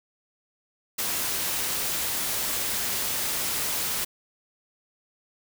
white noise, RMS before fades -28 dBFS, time 0.98-4.05 s, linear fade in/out 10 ms, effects none

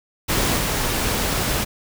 pink noise with level steps, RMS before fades -20 / -22 dBFS, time 0.28-1.65 s, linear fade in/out 20 ms, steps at 0.56 s, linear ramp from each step 20 ms, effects none

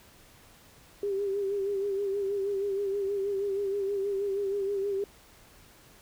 sine tone with vibrato, 397.4 Hz, G4, 24 cents sharp, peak -27 dBFS, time 1.03-5.04 s, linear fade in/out 2 ms, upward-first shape sine, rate 6.3 Hz, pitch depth 49 cents each way, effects pink hiss -56 dBFS RMS until 6.01 s

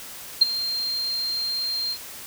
sine tone with ADSR envelope, 4186 Hz, C8, in tune, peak -8 dBFS, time 0.41-1.98 s, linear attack 10 ms, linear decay 18 ms, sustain -16 dB, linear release 69 ms, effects white hiss -39 dBFS RMS until 2.26 s

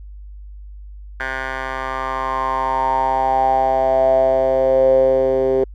10% pulse tone with band-pass filter sweep, 132 Hz, C3, 16 cents sharp, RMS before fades -17 dBFS, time 1.2-5.64 s, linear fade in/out 2 ms, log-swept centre 1500 to 430 Hz, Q 7.9, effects added 50 Hz sine -33 dBFS peak until 5.74 s

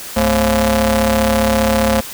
sawtooth ring-modulated tone, 157.4 Hz, D#3, 20 cents sharp, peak -5 dBFS, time 0.16-2.01 s, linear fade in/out 10 ms, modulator 376 Hz, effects white hiss -30 dBFS RMS until 2.13 s

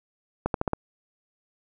accelerating click train, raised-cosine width 1 ms, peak -10 dBFS, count 5, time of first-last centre 0.46-0.734 s, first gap 82 ms, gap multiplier 0.88, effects none

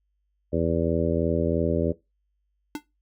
harmonic tone, 83 Hz, E2, 12 cents sharp, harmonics 1 / 2 / 3 / 4 / 5 / 6 / 7, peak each -29 / -29 / -29 / -29 / -29 / -29 / -29 dBFS, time 0.52-1.93 s, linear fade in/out 20 ms
square tone with exponential decay, 296.5 Hz, D4, 17 cents sharp, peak -26 dBFS, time 2.75-2.83 s, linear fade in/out 2 ms, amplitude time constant 16 ms
effects noise-tail reverb RT60 0.2 s tail -18 dB re dry + added 50 Hz sine -70 dBFS peak until 3.01 s

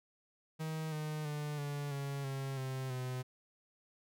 45% pulse tone with pitch steps, 158 / 153.24 / 148.62 / 144.14 / 139.79 / 135.58 / 131.49 / 127.52 Hz, D#3 / D#3 / D3 / D3 / C#3 / C#3 / C3 / C3, +27 / -26 / +21 / -32 / +15 / -38 / +9 / -44 cents, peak -37 dBFS, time 0.59-3.23 s, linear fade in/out 20 ms, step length 330 ms, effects none

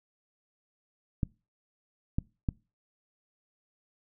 clicks, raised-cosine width 5 ms, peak -15 dBFS, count 3, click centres 1.232 / 2.185 / 2.488 s, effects noise-tail reverb RT60 0.3 s tail -24 dB re dry

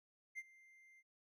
triangle tone with ADSR envelope, 2093 Hz, C7, in tune, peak -40 dBFS, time 0.35-1.03 s, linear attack 34 ms, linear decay 40 ms, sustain -21 dB, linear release 40 ms, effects none

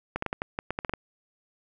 clicks, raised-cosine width 0.5 ms, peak -14 dBFS, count 11, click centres 0.16 / 0.224 / 0.263 / 0.329 / 0.419 / 0.589 / 0.706 / 0.789 / 0.848 / 0.895 / 0.937 s, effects none

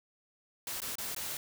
white noise with dropouts, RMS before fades -38 dBFS, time 0.67-1.37 s, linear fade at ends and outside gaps 2 ms, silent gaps 0.804-0.818 / 0.955-0.983 / 1.148-1.163 s, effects none

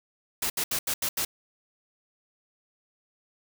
white noise bursts at uneven times, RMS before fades -28 dBFS, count 6, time 0.42-0.5 / 0.57-0.64 / 0.71-0.79 / 0.87-0.94 / 1.02-1.09 / 1.17-1.25 s, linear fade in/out 5 ms, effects none

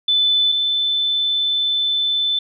sine tone pair in turn, 3507 / 3521 Hz, A7 / A7, -6 / 0 cents, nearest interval unison, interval 6 cents, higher second, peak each -13 / -16 dBFS, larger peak first, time 0.08-0.52 / 0.52-2.39 s, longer second, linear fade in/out 5 ms, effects none

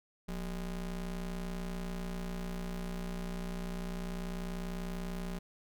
square ring-modulated tone, 103.83 Hz, G#2, in tune, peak -34 dBFS, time 0.28-5.39 s, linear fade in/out 10 ms, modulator 73.7 Hz, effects none

